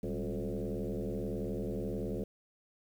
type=tone with frequency modulation; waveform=sine; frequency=123.47 Hz; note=B2; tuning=in tune; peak=-33 dBFS; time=0.03-2.24 s; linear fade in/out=5 ms; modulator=78.5 Hz; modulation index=5.2; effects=10-bit

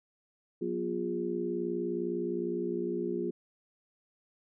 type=tone cluster; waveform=sine; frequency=181.8 / 244.2 / 350.8 / 410.4 Hz; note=F#3 / B3 / F4 / G#4; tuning=-30 / -19 / +8 / -21 cents; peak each=-39 / -38 / -33 / -36 dBFS; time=0.61-3.31 s; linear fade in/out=10 ms; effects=none

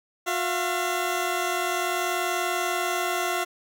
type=tone pair together; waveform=15% pulse; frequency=360.2 / 680 Hz; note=F#4 / F5; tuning=-46 / -46 cents; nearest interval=major seventh; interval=1100 cents; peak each=-21 dBFS; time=0.26-3.45 s; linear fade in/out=20 ms; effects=none

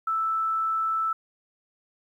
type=tone; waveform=sine; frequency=1318.5 Hz; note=E6; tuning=in tune; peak=-23 dBFS; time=0.07-1.13 s; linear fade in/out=5 ms; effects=10-bit

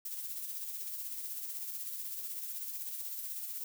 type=noise with tremolo; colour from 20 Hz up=violet; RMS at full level=-39 dBFS; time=0.05-3.64 s; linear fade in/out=5 ms; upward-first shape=sine; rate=16 Hz; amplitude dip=40%; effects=none

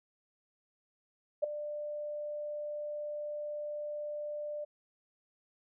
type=tone with ADSR envelope; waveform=sine; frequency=594 Hz; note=D5; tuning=20 cents sharp; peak=-23 dBFS; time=1.42-4.65 s; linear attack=19 ms; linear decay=7 ms; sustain=-13 dB; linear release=14 ms; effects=none

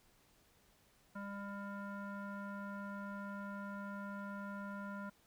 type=tone with low-pass filter; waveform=square; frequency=200.4 Hz; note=G3; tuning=38 cents sharp; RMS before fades=-45 dBFS; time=1.15-5.1 s; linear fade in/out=10 ms; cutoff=1300 Hz; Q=5.8; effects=pink hiss -70 dBFS RMS until 5.26 s

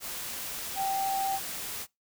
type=tone in noise; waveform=sine; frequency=779 Hz; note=G5; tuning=11 cents flat; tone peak=-27 dBFS; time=0.75-1.4 s; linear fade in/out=50 ms; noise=white; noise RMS=-37 dBFS; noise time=0-1.87 s; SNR=+7 dB; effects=noise-tail reverb RT60 0.2 s tail -24 dB re dry

